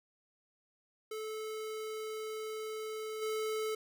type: tone with level steps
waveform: square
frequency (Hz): 434.9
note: A4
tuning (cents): -20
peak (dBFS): -39 / -34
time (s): 1.11-3.75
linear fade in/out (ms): 5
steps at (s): 3.21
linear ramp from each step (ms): 20
effects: none